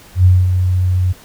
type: tone with ADSR envelope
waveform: sine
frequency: 91.4 Hz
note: F#2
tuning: 21 cents flat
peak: -4 dBFS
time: 0.15-1.13 s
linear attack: 97 ms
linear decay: 220 ms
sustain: -7 dB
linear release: 16 ms
effects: pink hiss -42 dBFS RMS until 1.24 s